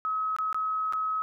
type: tone with dropouts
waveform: sine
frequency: 1279 Hz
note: D#6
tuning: 47 cents sharp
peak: -26 dBFS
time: 0.05-1.22 s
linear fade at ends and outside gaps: 0 ms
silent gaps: 0.364-0.386 / 0.528-0.545 / 0.925-0.934 s
effects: none

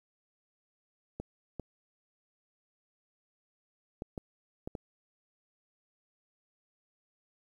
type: clicks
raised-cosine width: 2 ms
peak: -24 dBFS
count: 6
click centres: 1.2 / 1.597 / 4.021 / 4.178 / 4.675 / 4.752 s
effects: 10-bit

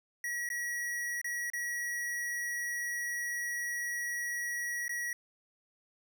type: tone with dropouts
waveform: square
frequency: 1918 Hz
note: A#6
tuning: 49 cents sharp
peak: -34 dBFS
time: 0.24-5.13 s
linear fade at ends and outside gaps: 2 ms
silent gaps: 0.49-0.501 / 1.215-1.244 / 1.501-1.534 / 4.881-4.893 s
effects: none

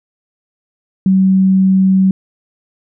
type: tone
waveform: sine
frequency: 190 Hz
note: F#3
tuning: 46 cents sharp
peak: -7 dBFS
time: 1.06-2.11 s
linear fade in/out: 2 ms
effects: none

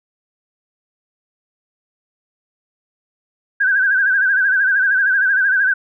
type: tone with vibrato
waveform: sine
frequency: 1568 Hz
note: G6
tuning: in tune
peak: -12 dBFS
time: 3.6-5.74 s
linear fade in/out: 10 ms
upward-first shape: sine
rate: 13 Hz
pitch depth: 83 cents each way
effects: none

